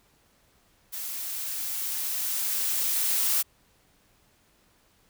blue noise with level ramp, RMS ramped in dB -35 to -24 dBFS, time 0.92-3.43 s, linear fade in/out 20 ms, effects pink hiss -64 dBFS RMS until 5.09 s

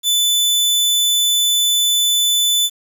sawtooth tone, 3500 Hz, A7, 10 cents flat, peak -10 dBFS, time 0.03-2.7 s, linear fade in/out 50 ms, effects 7-bit

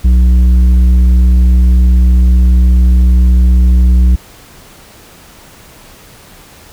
sine tone with tanh clipping, 61.74 Hz, B1, in tune, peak -5 dBFS, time 0.04-4.16 s, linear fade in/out 10 ms, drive 7 dB, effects pink hiss -38 dBFS RMS until 6.72 s

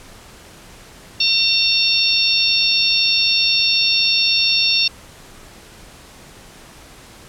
harmonic tone with a mistuned harmonic, 909 Hz, A#5, 44 cents flat, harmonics 3 / 4 / 5 / 6, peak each -19 / -19 / -19 / -19 dBFS, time 1.2-4.88 s, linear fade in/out 5 ms, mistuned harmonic 5, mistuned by -46 cents, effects pink hiss -42 dBFS RMS until 7.28 s + low-pass 11000 Hz 12 dB/octave

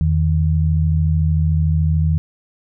sine tone pair together, 82.85 / 156.4 Hz, E2 / D#3, +9 / +9 cents, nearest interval major seventh, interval 1100 cents, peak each -15 / -17 dBFS, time 0.01-2.18 s, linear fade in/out 0 ms, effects none

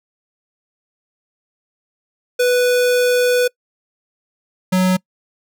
square tone pair in turn, 493.9 / 185 Hz, B4 / F#3, 0 / 0 cents, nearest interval octave + perfect fourth, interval 1700 cents, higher first, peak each -13 dBFS, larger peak neither, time 2.39-3.48 / 4.72-4.97 s, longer first, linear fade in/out 10 ms, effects noise-tail reverb RT60 0.1 s tail -25 dB re dry

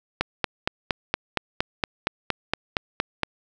click train, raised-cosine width 0.3 ms, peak -5 dBFS, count 14, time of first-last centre 0.21-3.233 s, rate 4.3 Hz, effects none

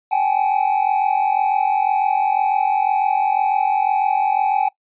triangle tone cluster, 765 / 807 / 853 Hz, G5 / G#5 / G#5, -42 / -50 / +46 cents, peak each -18 dBFS, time 0.11-4.69 s, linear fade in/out 10 ms, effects noise-tail reverb RT60 0.1 s tail -23 dB re dry + resampled to 8000 Hz

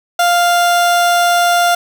30% pulse tone, 698.5 Hz, F5, in tune, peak -7 dBFS, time 0.19-1.75 s, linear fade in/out 5 ms, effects none

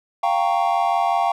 triangle chord, G half-diminished seventh, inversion third, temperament equal with one note detuned, 698.5 / 784 / 924.3 / 1108.7 Hz, F5 / G5 / Bb5 / Db6, 0 / 0 / -15 / 0 cents, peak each -19 / -19 / -23 / -24 dBFS, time 0.23-1.32 s, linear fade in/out 5 ms, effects none

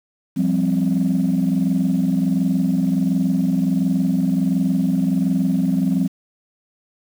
sine chord, F suspended second, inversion none, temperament equal, 174.61 / 196 / 261.6 Hz, F3 / G3 / C4, 0 / 0 / 0 cents, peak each -19 dBFS, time 0.36-6.08 s, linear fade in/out 20 ms, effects tanh soft clip ceiling -10 dBFS + 7-bit

